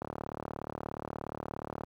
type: click train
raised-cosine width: 1 ms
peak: -22 dBFS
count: 68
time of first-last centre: 0.02-1.836 s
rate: 36.9 Hz
effects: high-pass 80 Hz 12 dB/octave + 10-bit